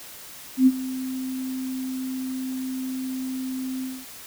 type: tone with ADSR envelope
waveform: sine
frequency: 259.6 Hz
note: C4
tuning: 13 cents flat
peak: -10 dBFS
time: 0.57-4.06 s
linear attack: 96 ms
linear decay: 45 ms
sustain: -17 dB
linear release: 230 ms
effects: white hiss -42 dBFS RMS until 4.26 s